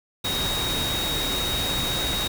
sine tone in noise, 3766 Hz, A#7, 17 cents sharp, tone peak -26 dBFS, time 0.24-2.28 s, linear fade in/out 10 ms, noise pink, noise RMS -28 dBFS, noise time 0.24-2.28 s, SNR -1 dB, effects none

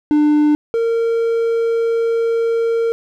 triangle tone pair in turn, 298.8 / 459.8 Hz, D4 / A#4, +30 / -24 cents, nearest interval perfect fifth, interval 746 cents, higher second, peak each -8 / -12 dBFS, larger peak first, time 0.11-0.55 / 0.74-2.92 s, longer second, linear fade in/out 0 ms, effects none

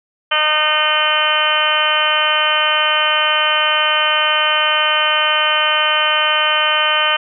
harmonic tone, 306 Hz, D#4, 29 cents flat, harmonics 2 / 3 / 4 / 5 / 6 / 7 / 8 / 9 / 10, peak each -23 / -24 / -19 / -21 / -24 / -26 / -23 / -23 / -17 dBFS, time 0.31-7.17 s, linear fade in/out 10 ms, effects none

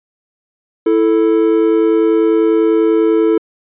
triangle tone pair together, 329.8 / 440 Hz, E4 / A4, +1 / 0 cents, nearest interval perfect fourth, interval 499 cents, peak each -10 dBFS, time 0.86-3.38 s, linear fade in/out 5 ms, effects resampled to 8000 Hz

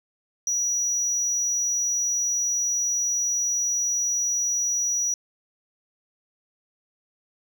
sine tone, 5830 Hz, F#8, 26 cents flat, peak -19 dBFS, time 0.47-5.14 s, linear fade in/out 2 ms, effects tanh soft clip ceiling -21 dBFS + 10-bit

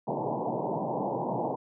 white band-pass noise, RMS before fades -31 dBFS, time 0.07-1.56 s, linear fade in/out 10 ms, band 120 to 960 Hz, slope 96 dB/octave, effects none

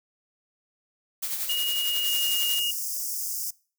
blue noise with tremolo, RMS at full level -28 dBFS, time 1.22-2.6 s, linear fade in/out 10 ms, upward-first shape triangle, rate 11 Hz, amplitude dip 55%
sine tone with pitch glide, 2876 to 2858 Hz, F#7 to F7, -50 to +39 cents, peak -25 dBFS, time 1.49-2.71 s, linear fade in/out 5 ms, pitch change -11 cents, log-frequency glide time 1.76-2.24 s
white high-pass noise, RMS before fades -31 dBFS, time 2.06-3.51 s, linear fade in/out 10 ms, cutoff 5000 Hz, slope 96 dB/octave
effects noise-tail reverb RT60 0.4 s tail -23 dB re dry

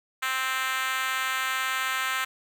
5% pulse tone with high-pass filter, 261.6 Hz, C4, in tune, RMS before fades -28 dBFS, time 0.22-2.25 s, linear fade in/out 10 ms, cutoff 1300 Hz, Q 1.8, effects none

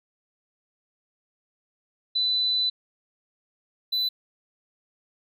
sine / triangle tone pair in turn, 3996 / 3996 Hz, B7 / B7, +20 / +20 cents, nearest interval unison, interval 0 cents, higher neither, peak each -21 dBFS, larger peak neither, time 2.15-2.7 / 3.92-4.09 s, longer first, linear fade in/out 10 ms, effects none

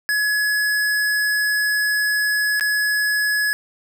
square tone with dropouts, 1692 Hz, G#6, 32 cents sharp, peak -18 dBFS, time 0.09-3.53 s, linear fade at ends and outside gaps 0 ms, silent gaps 2.597-2.609 s, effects none

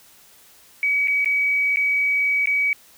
sine tone with dropouts, 2271 Hz, C#7, 41 cents sharp, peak -17 dBFS, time 0.83-2.73 s, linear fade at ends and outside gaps 1 ms, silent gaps 1.074-1.081 / 1.246-1.258 / 1.76-1.77 / 2.458-2.472 s, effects white hiss -51 dBFS RMS until 2.97 s

